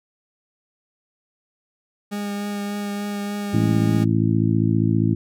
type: tone with vibrato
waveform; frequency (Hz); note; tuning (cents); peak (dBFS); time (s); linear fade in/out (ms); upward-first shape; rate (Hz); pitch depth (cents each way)
40% pulse; 204; G#3; -31; -24; 2.11-4.05; 20; triangle; 3.4; 13
type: harmonic tone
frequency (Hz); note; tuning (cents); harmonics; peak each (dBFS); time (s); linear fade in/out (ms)
55; A1; 0; 2 / 3 / 4 / 5 / 6; -20 / -22 / -23 / -24 / -25; 3.53-5.15; 10
effects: none